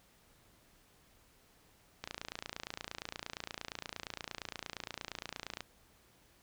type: click train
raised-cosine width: 0.2 ms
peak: -22 dBFS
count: 103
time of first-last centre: 2.04-5.606 s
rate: 28.6 Hz
effects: pink hiss -66 dBFS RMS until 6.42 s